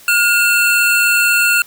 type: tone pair together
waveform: square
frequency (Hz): 1427 / 2694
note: F6 / E7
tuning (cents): +37 / +37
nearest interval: major seventh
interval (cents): 1100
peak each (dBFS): -14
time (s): 0.08-1.62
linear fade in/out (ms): 2
effects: white hiss -42 dBFS RMS until 1.66 s